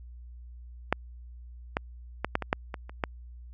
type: clicks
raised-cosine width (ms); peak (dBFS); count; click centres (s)
0.5; -7 / -11 / -12 / -9 / -17 / -8 / -19 / -28 / -11; 9; 0.926 / 1.769 / 2.246 / 2.354 / 2.423 / 2.529 / 2.742 / 2.895 / 3.038
effects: added 60 Hz sine -43 dBFS peak until 3.53 s